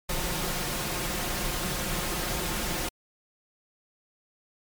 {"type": "noise with comb filter", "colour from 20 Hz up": "pink", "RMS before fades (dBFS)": -30, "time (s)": [0.09, 2.89], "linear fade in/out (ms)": 5, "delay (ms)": 5.6, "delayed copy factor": 0.55, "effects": ["MP3 96 kbps"]}